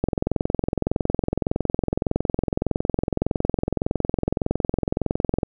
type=click train; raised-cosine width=2 ms; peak=-7 dBFS; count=118; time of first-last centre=0.04-5.432 s; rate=21.7 Hz; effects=none